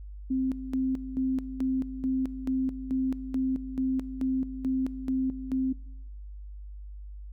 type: tone with tremolo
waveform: sine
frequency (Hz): 261.6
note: C4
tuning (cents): 0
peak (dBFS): -24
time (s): 0.3-5.73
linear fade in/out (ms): 10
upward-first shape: square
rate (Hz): 2.3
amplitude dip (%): 70
effects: noise-tail reverb RT60 0.8 s tail -21 dB re dry + added 50 Hz sine -39 dBFS peak until 7.32 s